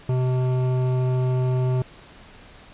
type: tone with hard clipping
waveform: sine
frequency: 127.6 Hz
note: C3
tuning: 43 cents flat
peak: -21 dBFS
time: 0.09-1.82 s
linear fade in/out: 2 ms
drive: 13 dB
effects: pink hiss -47 dBFS RMS until 2.73 s + resampled to 8000 Hz